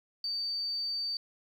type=tone; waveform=sine; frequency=4601 Hz; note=D8; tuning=36 cents flat; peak=-31 dBFS; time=0.24-1.17 s; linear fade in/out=2 ms; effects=10-bit